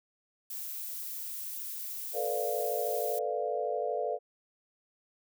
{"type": "noise", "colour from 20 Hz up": "violet", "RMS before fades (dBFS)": -39, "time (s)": [0.5, 3.19], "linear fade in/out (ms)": 5}
{"type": "chord", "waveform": "sine", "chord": "B half-diminished seventh", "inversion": "third", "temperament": "equal with one note detuned", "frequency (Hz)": [441.3, 493.9, 587.3, 698.5], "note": ["A4", "B4", "D5", "F5"], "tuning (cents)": [5, 0, 0, 0], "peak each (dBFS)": -35, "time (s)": [2.13, 4.19], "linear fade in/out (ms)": 50}
{"effects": []}